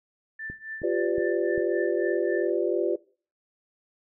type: tone with tremolo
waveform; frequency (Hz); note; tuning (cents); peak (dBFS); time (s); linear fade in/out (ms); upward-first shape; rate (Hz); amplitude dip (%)
sine; 1770; A6; +10; -32; 0.39-2.5; 5; triangle; 3.7; 90
type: clicks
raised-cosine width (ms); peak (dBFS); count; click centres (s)
3; -26; 4; 0.5 / 0.818 / 1.182 / 1.579
type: chord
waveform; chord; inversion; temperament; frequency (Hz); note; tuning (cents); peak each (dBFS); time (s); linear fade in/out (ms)
sine; G dominant seventh; third; equal with one note detuned; 349.2 / 392 / 505.1 / 587.3; F4 / G4 / B4 / D5; 0 / 0 / +39 / 0; -26 / -28 / -30 / -30; 0.83-2.96; 10
effects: noise-tail reverb RT60 0.4 s tail -20 dB re dry